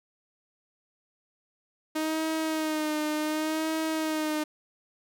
sawtooth tone with vibrato, 311.1 Hz, D#4, in tune, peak -23 dBFS, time 1.95-4.44 s, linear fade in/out 10 ms, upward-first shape sine, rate 0.68 Hz, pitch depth 40 cents each way, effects none

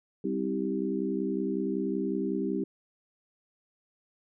harmonic tone with a mistuned harmonic, 65.41 Hz, C2, in tune, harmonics 3 / 4 / 5 / 6, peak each -33 / -33 / -33 / -33 dBFS, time 0.24-2.64 s, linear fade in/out 5 ms, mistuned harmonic 5, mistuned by -28 cents, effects none

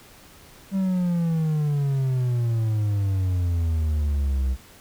triangle exponential sweep, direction down, 196 to 63.3 Hz, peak -18 dBFS, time 0.71-4.57 s, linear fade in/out 50 ms, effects pink hiss -49 dBFS RMS until 4.8 s

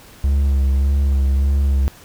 triangle tone with vibrato, 68.7 Hz, C#2, 15 cents flat, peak -11 dBFS, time 0.24-1.88 s, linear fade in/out 0 ms, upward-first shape sine, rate 1.7 Hz, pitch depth 32 cents each way, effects pink hiss -44 dBFS RMS until 2.04 s

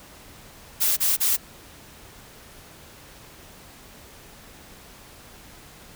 blue noise bursts, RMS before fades -21 dBFS, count 3, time 0.8-1.37 s, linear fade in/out 20 ms, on 170 ms, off 30 ms, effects pink hiss -47 dBFS RMS until 5.95 s

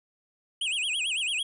square tone with vibrato, 2861 Hz, F7, 41 cents sharp, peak -27 dBFS, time 0.61-1.43 s, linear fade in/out 5 ms, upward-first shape sine, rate 9 Hz, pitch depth 260 cents each way, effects resampled to 24000 Hz + 11-bit

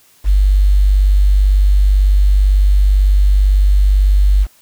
sine tone with quantisation, 49 Hz, G1, in tune, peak -7 dBFS, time 0.24-4.47 s, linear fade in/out 50 ms, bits 6, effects white hiss -50 dBFS RMS until 4.61 s

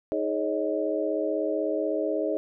harmonic tone with a mistuned harmonic, 104.7 Hz, G#2, 15 cents sharp, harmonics 3 / 4 / 5 / 6, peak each -30 / -30 / -30 / -30 dBFS, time 0.12-2.37 s, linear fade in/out 0 ms, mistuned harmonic 5, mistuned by +92 cents, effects none

